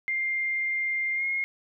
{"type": "tone with pitch glide", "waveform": "sine", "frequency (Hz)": [2106, 2149], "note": ["C7", "C7"], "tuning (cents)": [11, 46], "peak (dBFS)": -25, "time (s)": [0.08, 1.44], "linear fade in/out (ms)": 0, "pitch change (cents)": 35, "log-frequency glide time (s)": [1.15, 1.24], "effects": []}